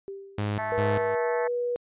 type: tone with exponential decay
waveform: sine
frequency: 393 Hz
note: G4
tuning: 4 cents sharp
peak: -32 dBFS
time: 0.08-0.77 s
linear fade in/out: 0 ms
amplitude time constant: 150 ms
type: tone with tremolo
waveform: sawtooth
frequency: 103.83 Hz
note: G#2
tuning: in tune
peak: -22 dBFS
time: 0.38-1.15 s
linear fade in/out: 5 ms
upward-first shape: square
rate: 2.5 Hz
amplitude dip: 80%
type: harmonic tone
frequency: 218.6 Hz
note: A3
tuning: 11 cents flat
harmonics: 3 / 4 / 5 / 6 / 7 / 8 / 9 / 10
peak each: -32 / -32 / -39 / -41 / -42 / -37 / -42 / -46 dBFS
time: 0.58-1.48 s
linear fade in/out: 10 ms
type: tone with pitch glide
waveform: sine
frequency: 480 to 485.3 Hz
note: B4 to B4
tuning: -49 to -30 cents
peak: -25 dBFS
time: 0.72-1.76 s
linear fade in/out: 0 ms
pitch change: +19 cents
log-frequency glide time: 1.2-1.49 s
effects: resampled to 8000 Hz